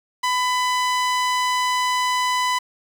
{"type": "tone with low-pass filter", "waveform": "sawtooth", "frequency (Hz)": 1000, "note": "B5", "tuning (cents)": 21, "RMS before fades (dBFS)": -21, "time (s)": [0.23, 2.59], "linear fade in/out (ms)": 10, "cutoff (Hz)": 9400, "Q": 0.61, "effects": ["7-bit"]}